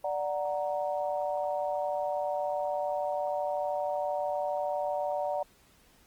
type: chord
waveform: sine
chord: D augmented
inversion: none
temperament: equal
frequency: 587.3 / 740 / 932.3 Hz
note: D5 / F#5 / A#5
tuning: 0 / 0 / 0 cents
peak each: -31 / -33 / -37 dBFS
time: 0.04-5.43 s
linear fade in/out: 5 ms
effects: pink hiss -62 dBFS RMS until 6.06 s + Opus 24 kbps